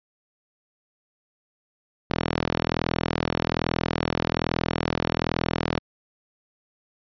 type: tone with high-pass filter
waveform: sawtooth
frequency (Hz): 41.2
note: E1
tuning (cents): 0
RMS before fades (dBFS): -26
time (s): 2.1-5.8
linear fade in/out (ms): 0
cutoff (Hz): 150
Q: 0.56
effects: resampled to 11025 Hz